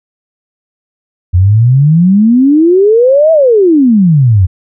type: exponential two-way sweep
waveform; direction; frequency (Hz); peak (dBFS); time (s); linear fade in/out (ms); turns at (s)
sine; up then down; 86.1 to 659.3 to 86.1; -3; 1.33-4.47; 20; 3.32
effects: none